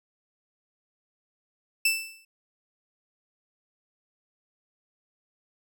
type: tone with exponential decay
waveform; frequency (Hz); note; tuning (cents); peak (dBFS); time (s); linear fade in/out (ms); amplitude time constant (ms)
sawtooth; 2652; E7; +10; -15; 1.85-2.25; 5; 86
effects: none